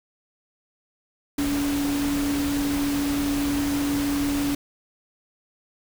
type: tone in noise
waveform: sine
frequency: 285.2 Hz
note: C#4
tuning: 49 cents sharp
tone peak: -22 dBFS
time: 1.38-4.55 s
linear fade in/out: 5 ms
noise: pink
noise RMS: -31 dBFS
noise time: 1.38-4.55 s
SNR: +6 dB
effects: none